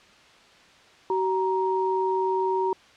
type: tone pair together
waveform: sine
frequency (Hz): 379.2 / 938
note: F#4 / A#5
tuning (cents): +43 / +11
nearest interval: octave + major third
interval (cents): 1568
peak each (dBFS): -24 / -25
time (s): 1.1-2.73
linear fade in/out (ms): 2
effects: white hiss -53 dBFS RMS until 2.96 s + low-pass 4000 Hz 12 dB/octave